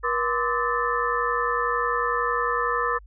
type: tone cluster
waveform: sine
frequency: 479.8 / 1031 / 1173 / 1284 / 1764 Hz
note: A#4 / C6 / D6 / E6 / A6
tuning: +50 / -26 / -2 / -46 / +4 cents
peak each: -28 dBFS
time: 0.03-2.99 s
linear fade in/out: 20 ms
effects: added 50 Hz sine -44 dBFS peak until 3.06 s